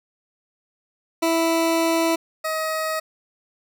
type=tone pair in turn; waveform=20% pulse; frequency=329.6 / 632.7 Hz; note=E4 / D#5; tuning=0 / +29 cents; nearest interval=major seventh; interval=1129 cents; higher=second; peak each=-13 / -18 dBFS; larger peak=first; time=1.22-2.16 / 2.44-3 s; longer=first; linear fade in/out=10 ms; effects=none